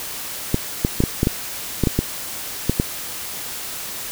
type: clicks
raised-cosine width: 3 ms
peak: -3 dBFS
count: 11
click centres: 0.544 / 0.849 / 1.004 / 1.038 / 1.231 / 1.271 / 1.837 / 1.872 / 1.99 / 2.696 / 2.799 s
effects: white hiss -30 dBFS RMS until 4.11 s